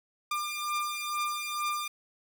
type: beating tone pair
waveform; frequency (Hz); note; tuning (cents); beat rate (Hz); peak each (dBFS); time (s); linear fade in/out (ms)
sawtooth; 1196 / 1198.2; D6 / D6; +31 / +34; 2.2; -31 / -29; 0.31-1.88; 5
effects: none